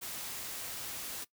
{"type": "noise", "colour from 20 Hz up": "white", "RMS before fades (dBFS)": -41, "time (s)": [0.01, 1.25], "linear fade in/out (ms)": 20, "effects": ["noise-tail reverb RT60 0.1 s tail -19 dB re dry"]}